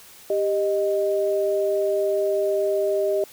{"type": "tone pair together", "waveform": "sine", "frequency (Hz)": [395, 619.4], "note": ["G4", "D#5"], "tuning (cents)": [13, -8], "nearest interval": "minor sixth", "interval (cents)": 779, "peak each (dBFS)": -22, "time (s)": [0.3, 3.24], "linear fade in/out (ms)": 2, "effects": ["white hiss -47 dBFS RMS until 3.32 s"]}